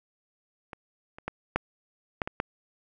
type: clicks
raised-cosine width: 0.5 ms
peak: -24 / -28 / -16 / -9 / -12 / -17 / -11 dBFS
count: 7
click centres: 0.732 / 1.185 / 1.28 / 1.56 / 2.218 / 2.275 / 2.401 s
effects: none